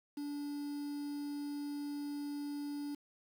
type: tone with quantisation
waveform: triangle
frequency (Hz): 289.3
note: D4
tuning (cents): -26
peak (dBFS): -36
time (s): 0.17-2.95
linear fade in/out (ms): 5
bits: 9
effects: none